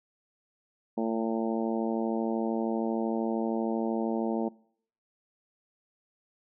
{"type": "harmonic tone", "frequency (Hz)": 112.9, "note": "A2", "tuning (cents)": 45, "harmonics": [2, 3, 4, 5, 6, 7, 8], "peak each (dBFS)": [-29, -33, -35, -37, -39, -40, -41], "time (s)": [0.97, 4.49], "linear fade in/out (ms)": 10, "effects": ["noise-tail reverb RT60 0.6 s tail -23 dB re dry"]}